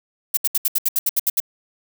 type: noise bursts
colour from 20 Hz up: violet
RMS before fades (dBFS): -18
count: 11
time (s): 0.34-1.402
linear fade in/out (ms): 5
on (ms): 32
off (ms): 71
effects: none